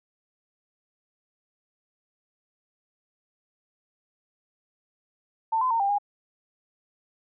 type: tone with pitch steps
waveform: sine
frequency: 895 / 1021 / 915 / 796 / 816 Hz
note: A5 / C6 / A#5 / G5 / G#5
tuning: +29 / -43 / -32 / +26 / -31 cents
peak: -21 dBFS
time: 5.52-5.985 s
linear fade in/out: 10 ms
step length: 93 ms
effects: none